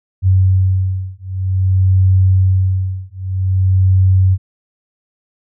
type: beating tone pair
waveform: sine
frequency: 93.8 / 94.32 Hz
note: F#2 / F#2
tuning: +24 / +34 cents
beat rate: 0.52 Hz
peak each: -13 dBFS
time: 0.22-4.38 s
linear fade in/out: 50 ms
effects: none